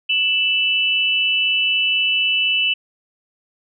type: tone pair together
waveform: sine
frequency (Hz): 2645 / 2969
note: E7 / F#7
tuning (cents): +5 / +5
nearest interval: major second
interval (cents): 200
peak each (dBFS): -18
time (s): 0.09-2.74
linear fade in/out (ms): 10
effects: none